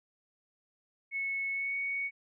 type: tone with pitch glide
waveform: sine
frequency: 2200 to 2229 Hz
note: C#7 to C#7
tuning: -14 to +9 cents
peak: -31 dBFS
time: 1.11-2.11 s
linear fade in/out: 50 ms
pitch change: +23 cents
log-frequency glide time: 1.52-1.76 s
effects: none